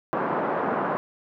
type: band-pass noise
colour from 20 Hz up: white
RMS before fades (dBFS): -26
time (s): 0.13-0.97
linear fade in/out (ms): 0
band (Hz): 170 to 1200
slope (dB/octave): 24
effects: none